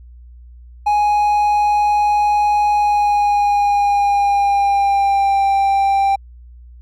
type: tone with pitch glide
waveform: triangle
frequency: 831 to 788.4 Hz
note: G#5 to G5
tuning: +1 to +10 cents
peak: -10 dBFS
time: 0.86-6.16 s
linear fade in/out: 10 ms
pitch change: -91 cents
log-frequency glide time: 2.73-5.47 s
effects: added 60 Hz sine -37 dBFS peak until 6.81 s